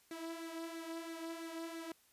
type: tone with flanger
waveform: sawtooth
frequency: 329.6 Hz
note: E4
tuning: in tune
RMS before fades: -45 dBFS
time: 0.11-1.92 s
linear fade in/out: 2 ms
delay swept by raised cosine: 0.48 to 3.28 ms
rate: 3 Hz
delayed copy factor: +0.55
effects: white hiss -69 dBFS RMS until 2.12 s + resampled to 32000 Hz